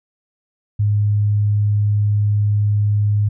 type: tone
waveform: sine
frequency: 103.83 Hz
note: G#2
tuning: in tune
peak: -13 dBFS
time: 0.79-3.29 s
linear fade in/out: 10 ms
effects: none